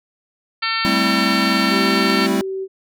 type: harmonic tone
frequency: 450 Hz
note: A4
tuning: 39 cents sharp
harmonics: 2 / 3 / 4 / 5 / 6 / 7 / 8 / 9 / 10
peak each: -35 / -23 / -26 / -25 / -28 / -30 / -33 / -31 / -26 dBFS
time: 0.62-2.27 s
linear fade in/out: 10 ms
type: chord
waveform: square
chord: A minor seventh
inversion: third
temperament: equal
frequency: 196 / 220 / 261.6 / 329.6 Hz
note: G3 / A3 / C4 / E4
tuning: 0 / 0 / 0 / 0 cents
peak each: -22 / -24 / -23 / -24 dBFS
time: 0.85-2.41 s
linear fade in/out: 0 ms
type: tone with pitch glide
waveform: sine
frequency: 385.6 to 383.2 Hz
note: G4 to G4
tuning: -28 to -39 cents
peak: -22 dBFS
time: 1.69-2.68 s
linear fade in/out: 50 ms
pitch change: -11 cents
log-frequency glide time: 1.88-2.27 s
effects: none